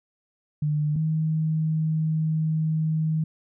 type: tone pair in turn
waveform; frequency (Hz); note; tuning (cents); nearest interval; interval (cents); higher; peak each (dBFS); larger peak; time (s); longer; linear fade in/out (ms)
sine; 150 / 157.66; D3 / D#3; +37 / +23; minor second; 86; second; -21; neither; 0.62-0.96 / 0.96-3.24; second; 5
effects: none